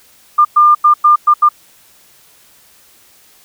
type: tone bursts at uneven times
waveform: sine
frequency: 1200 Hz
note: D6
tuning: 37 cents sharp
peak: -4 dBFS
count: 6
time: 0.38-0.45 / 0.56-0.75 / 0.84-0.94 / 1.04-1.16 / 1.27-1.34 / 1.42-1.49 s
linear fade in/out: 10 ms
effects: white hiss -47 dBFS RMS until 3.44 s